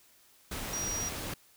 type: tone in noise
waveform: sine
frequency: 5740 Hz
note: F8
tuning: 47 cents sharp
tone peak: -33 dBFS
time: 0.73-1.09 s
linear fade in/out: 5 ms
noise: pink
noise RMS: -38 dBFS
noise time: 0.51-1.34 s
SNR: +2 dB
effects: white hiss -62 dBFS RMS until 1.56 s